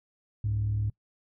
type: tone pair together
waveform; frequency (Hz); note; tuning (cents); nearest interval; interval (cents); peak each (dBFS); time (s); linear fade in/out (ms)
sine; 65.89 / 104.6; C2 / G#2; +13 / +13; minor sixth; 800; -34 / -25; 0.44-0.9; 5
effects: noise-tail reverb RT60 0.1 s tail -23 dB re dry + tanh soft clip ceiling -21 dBFS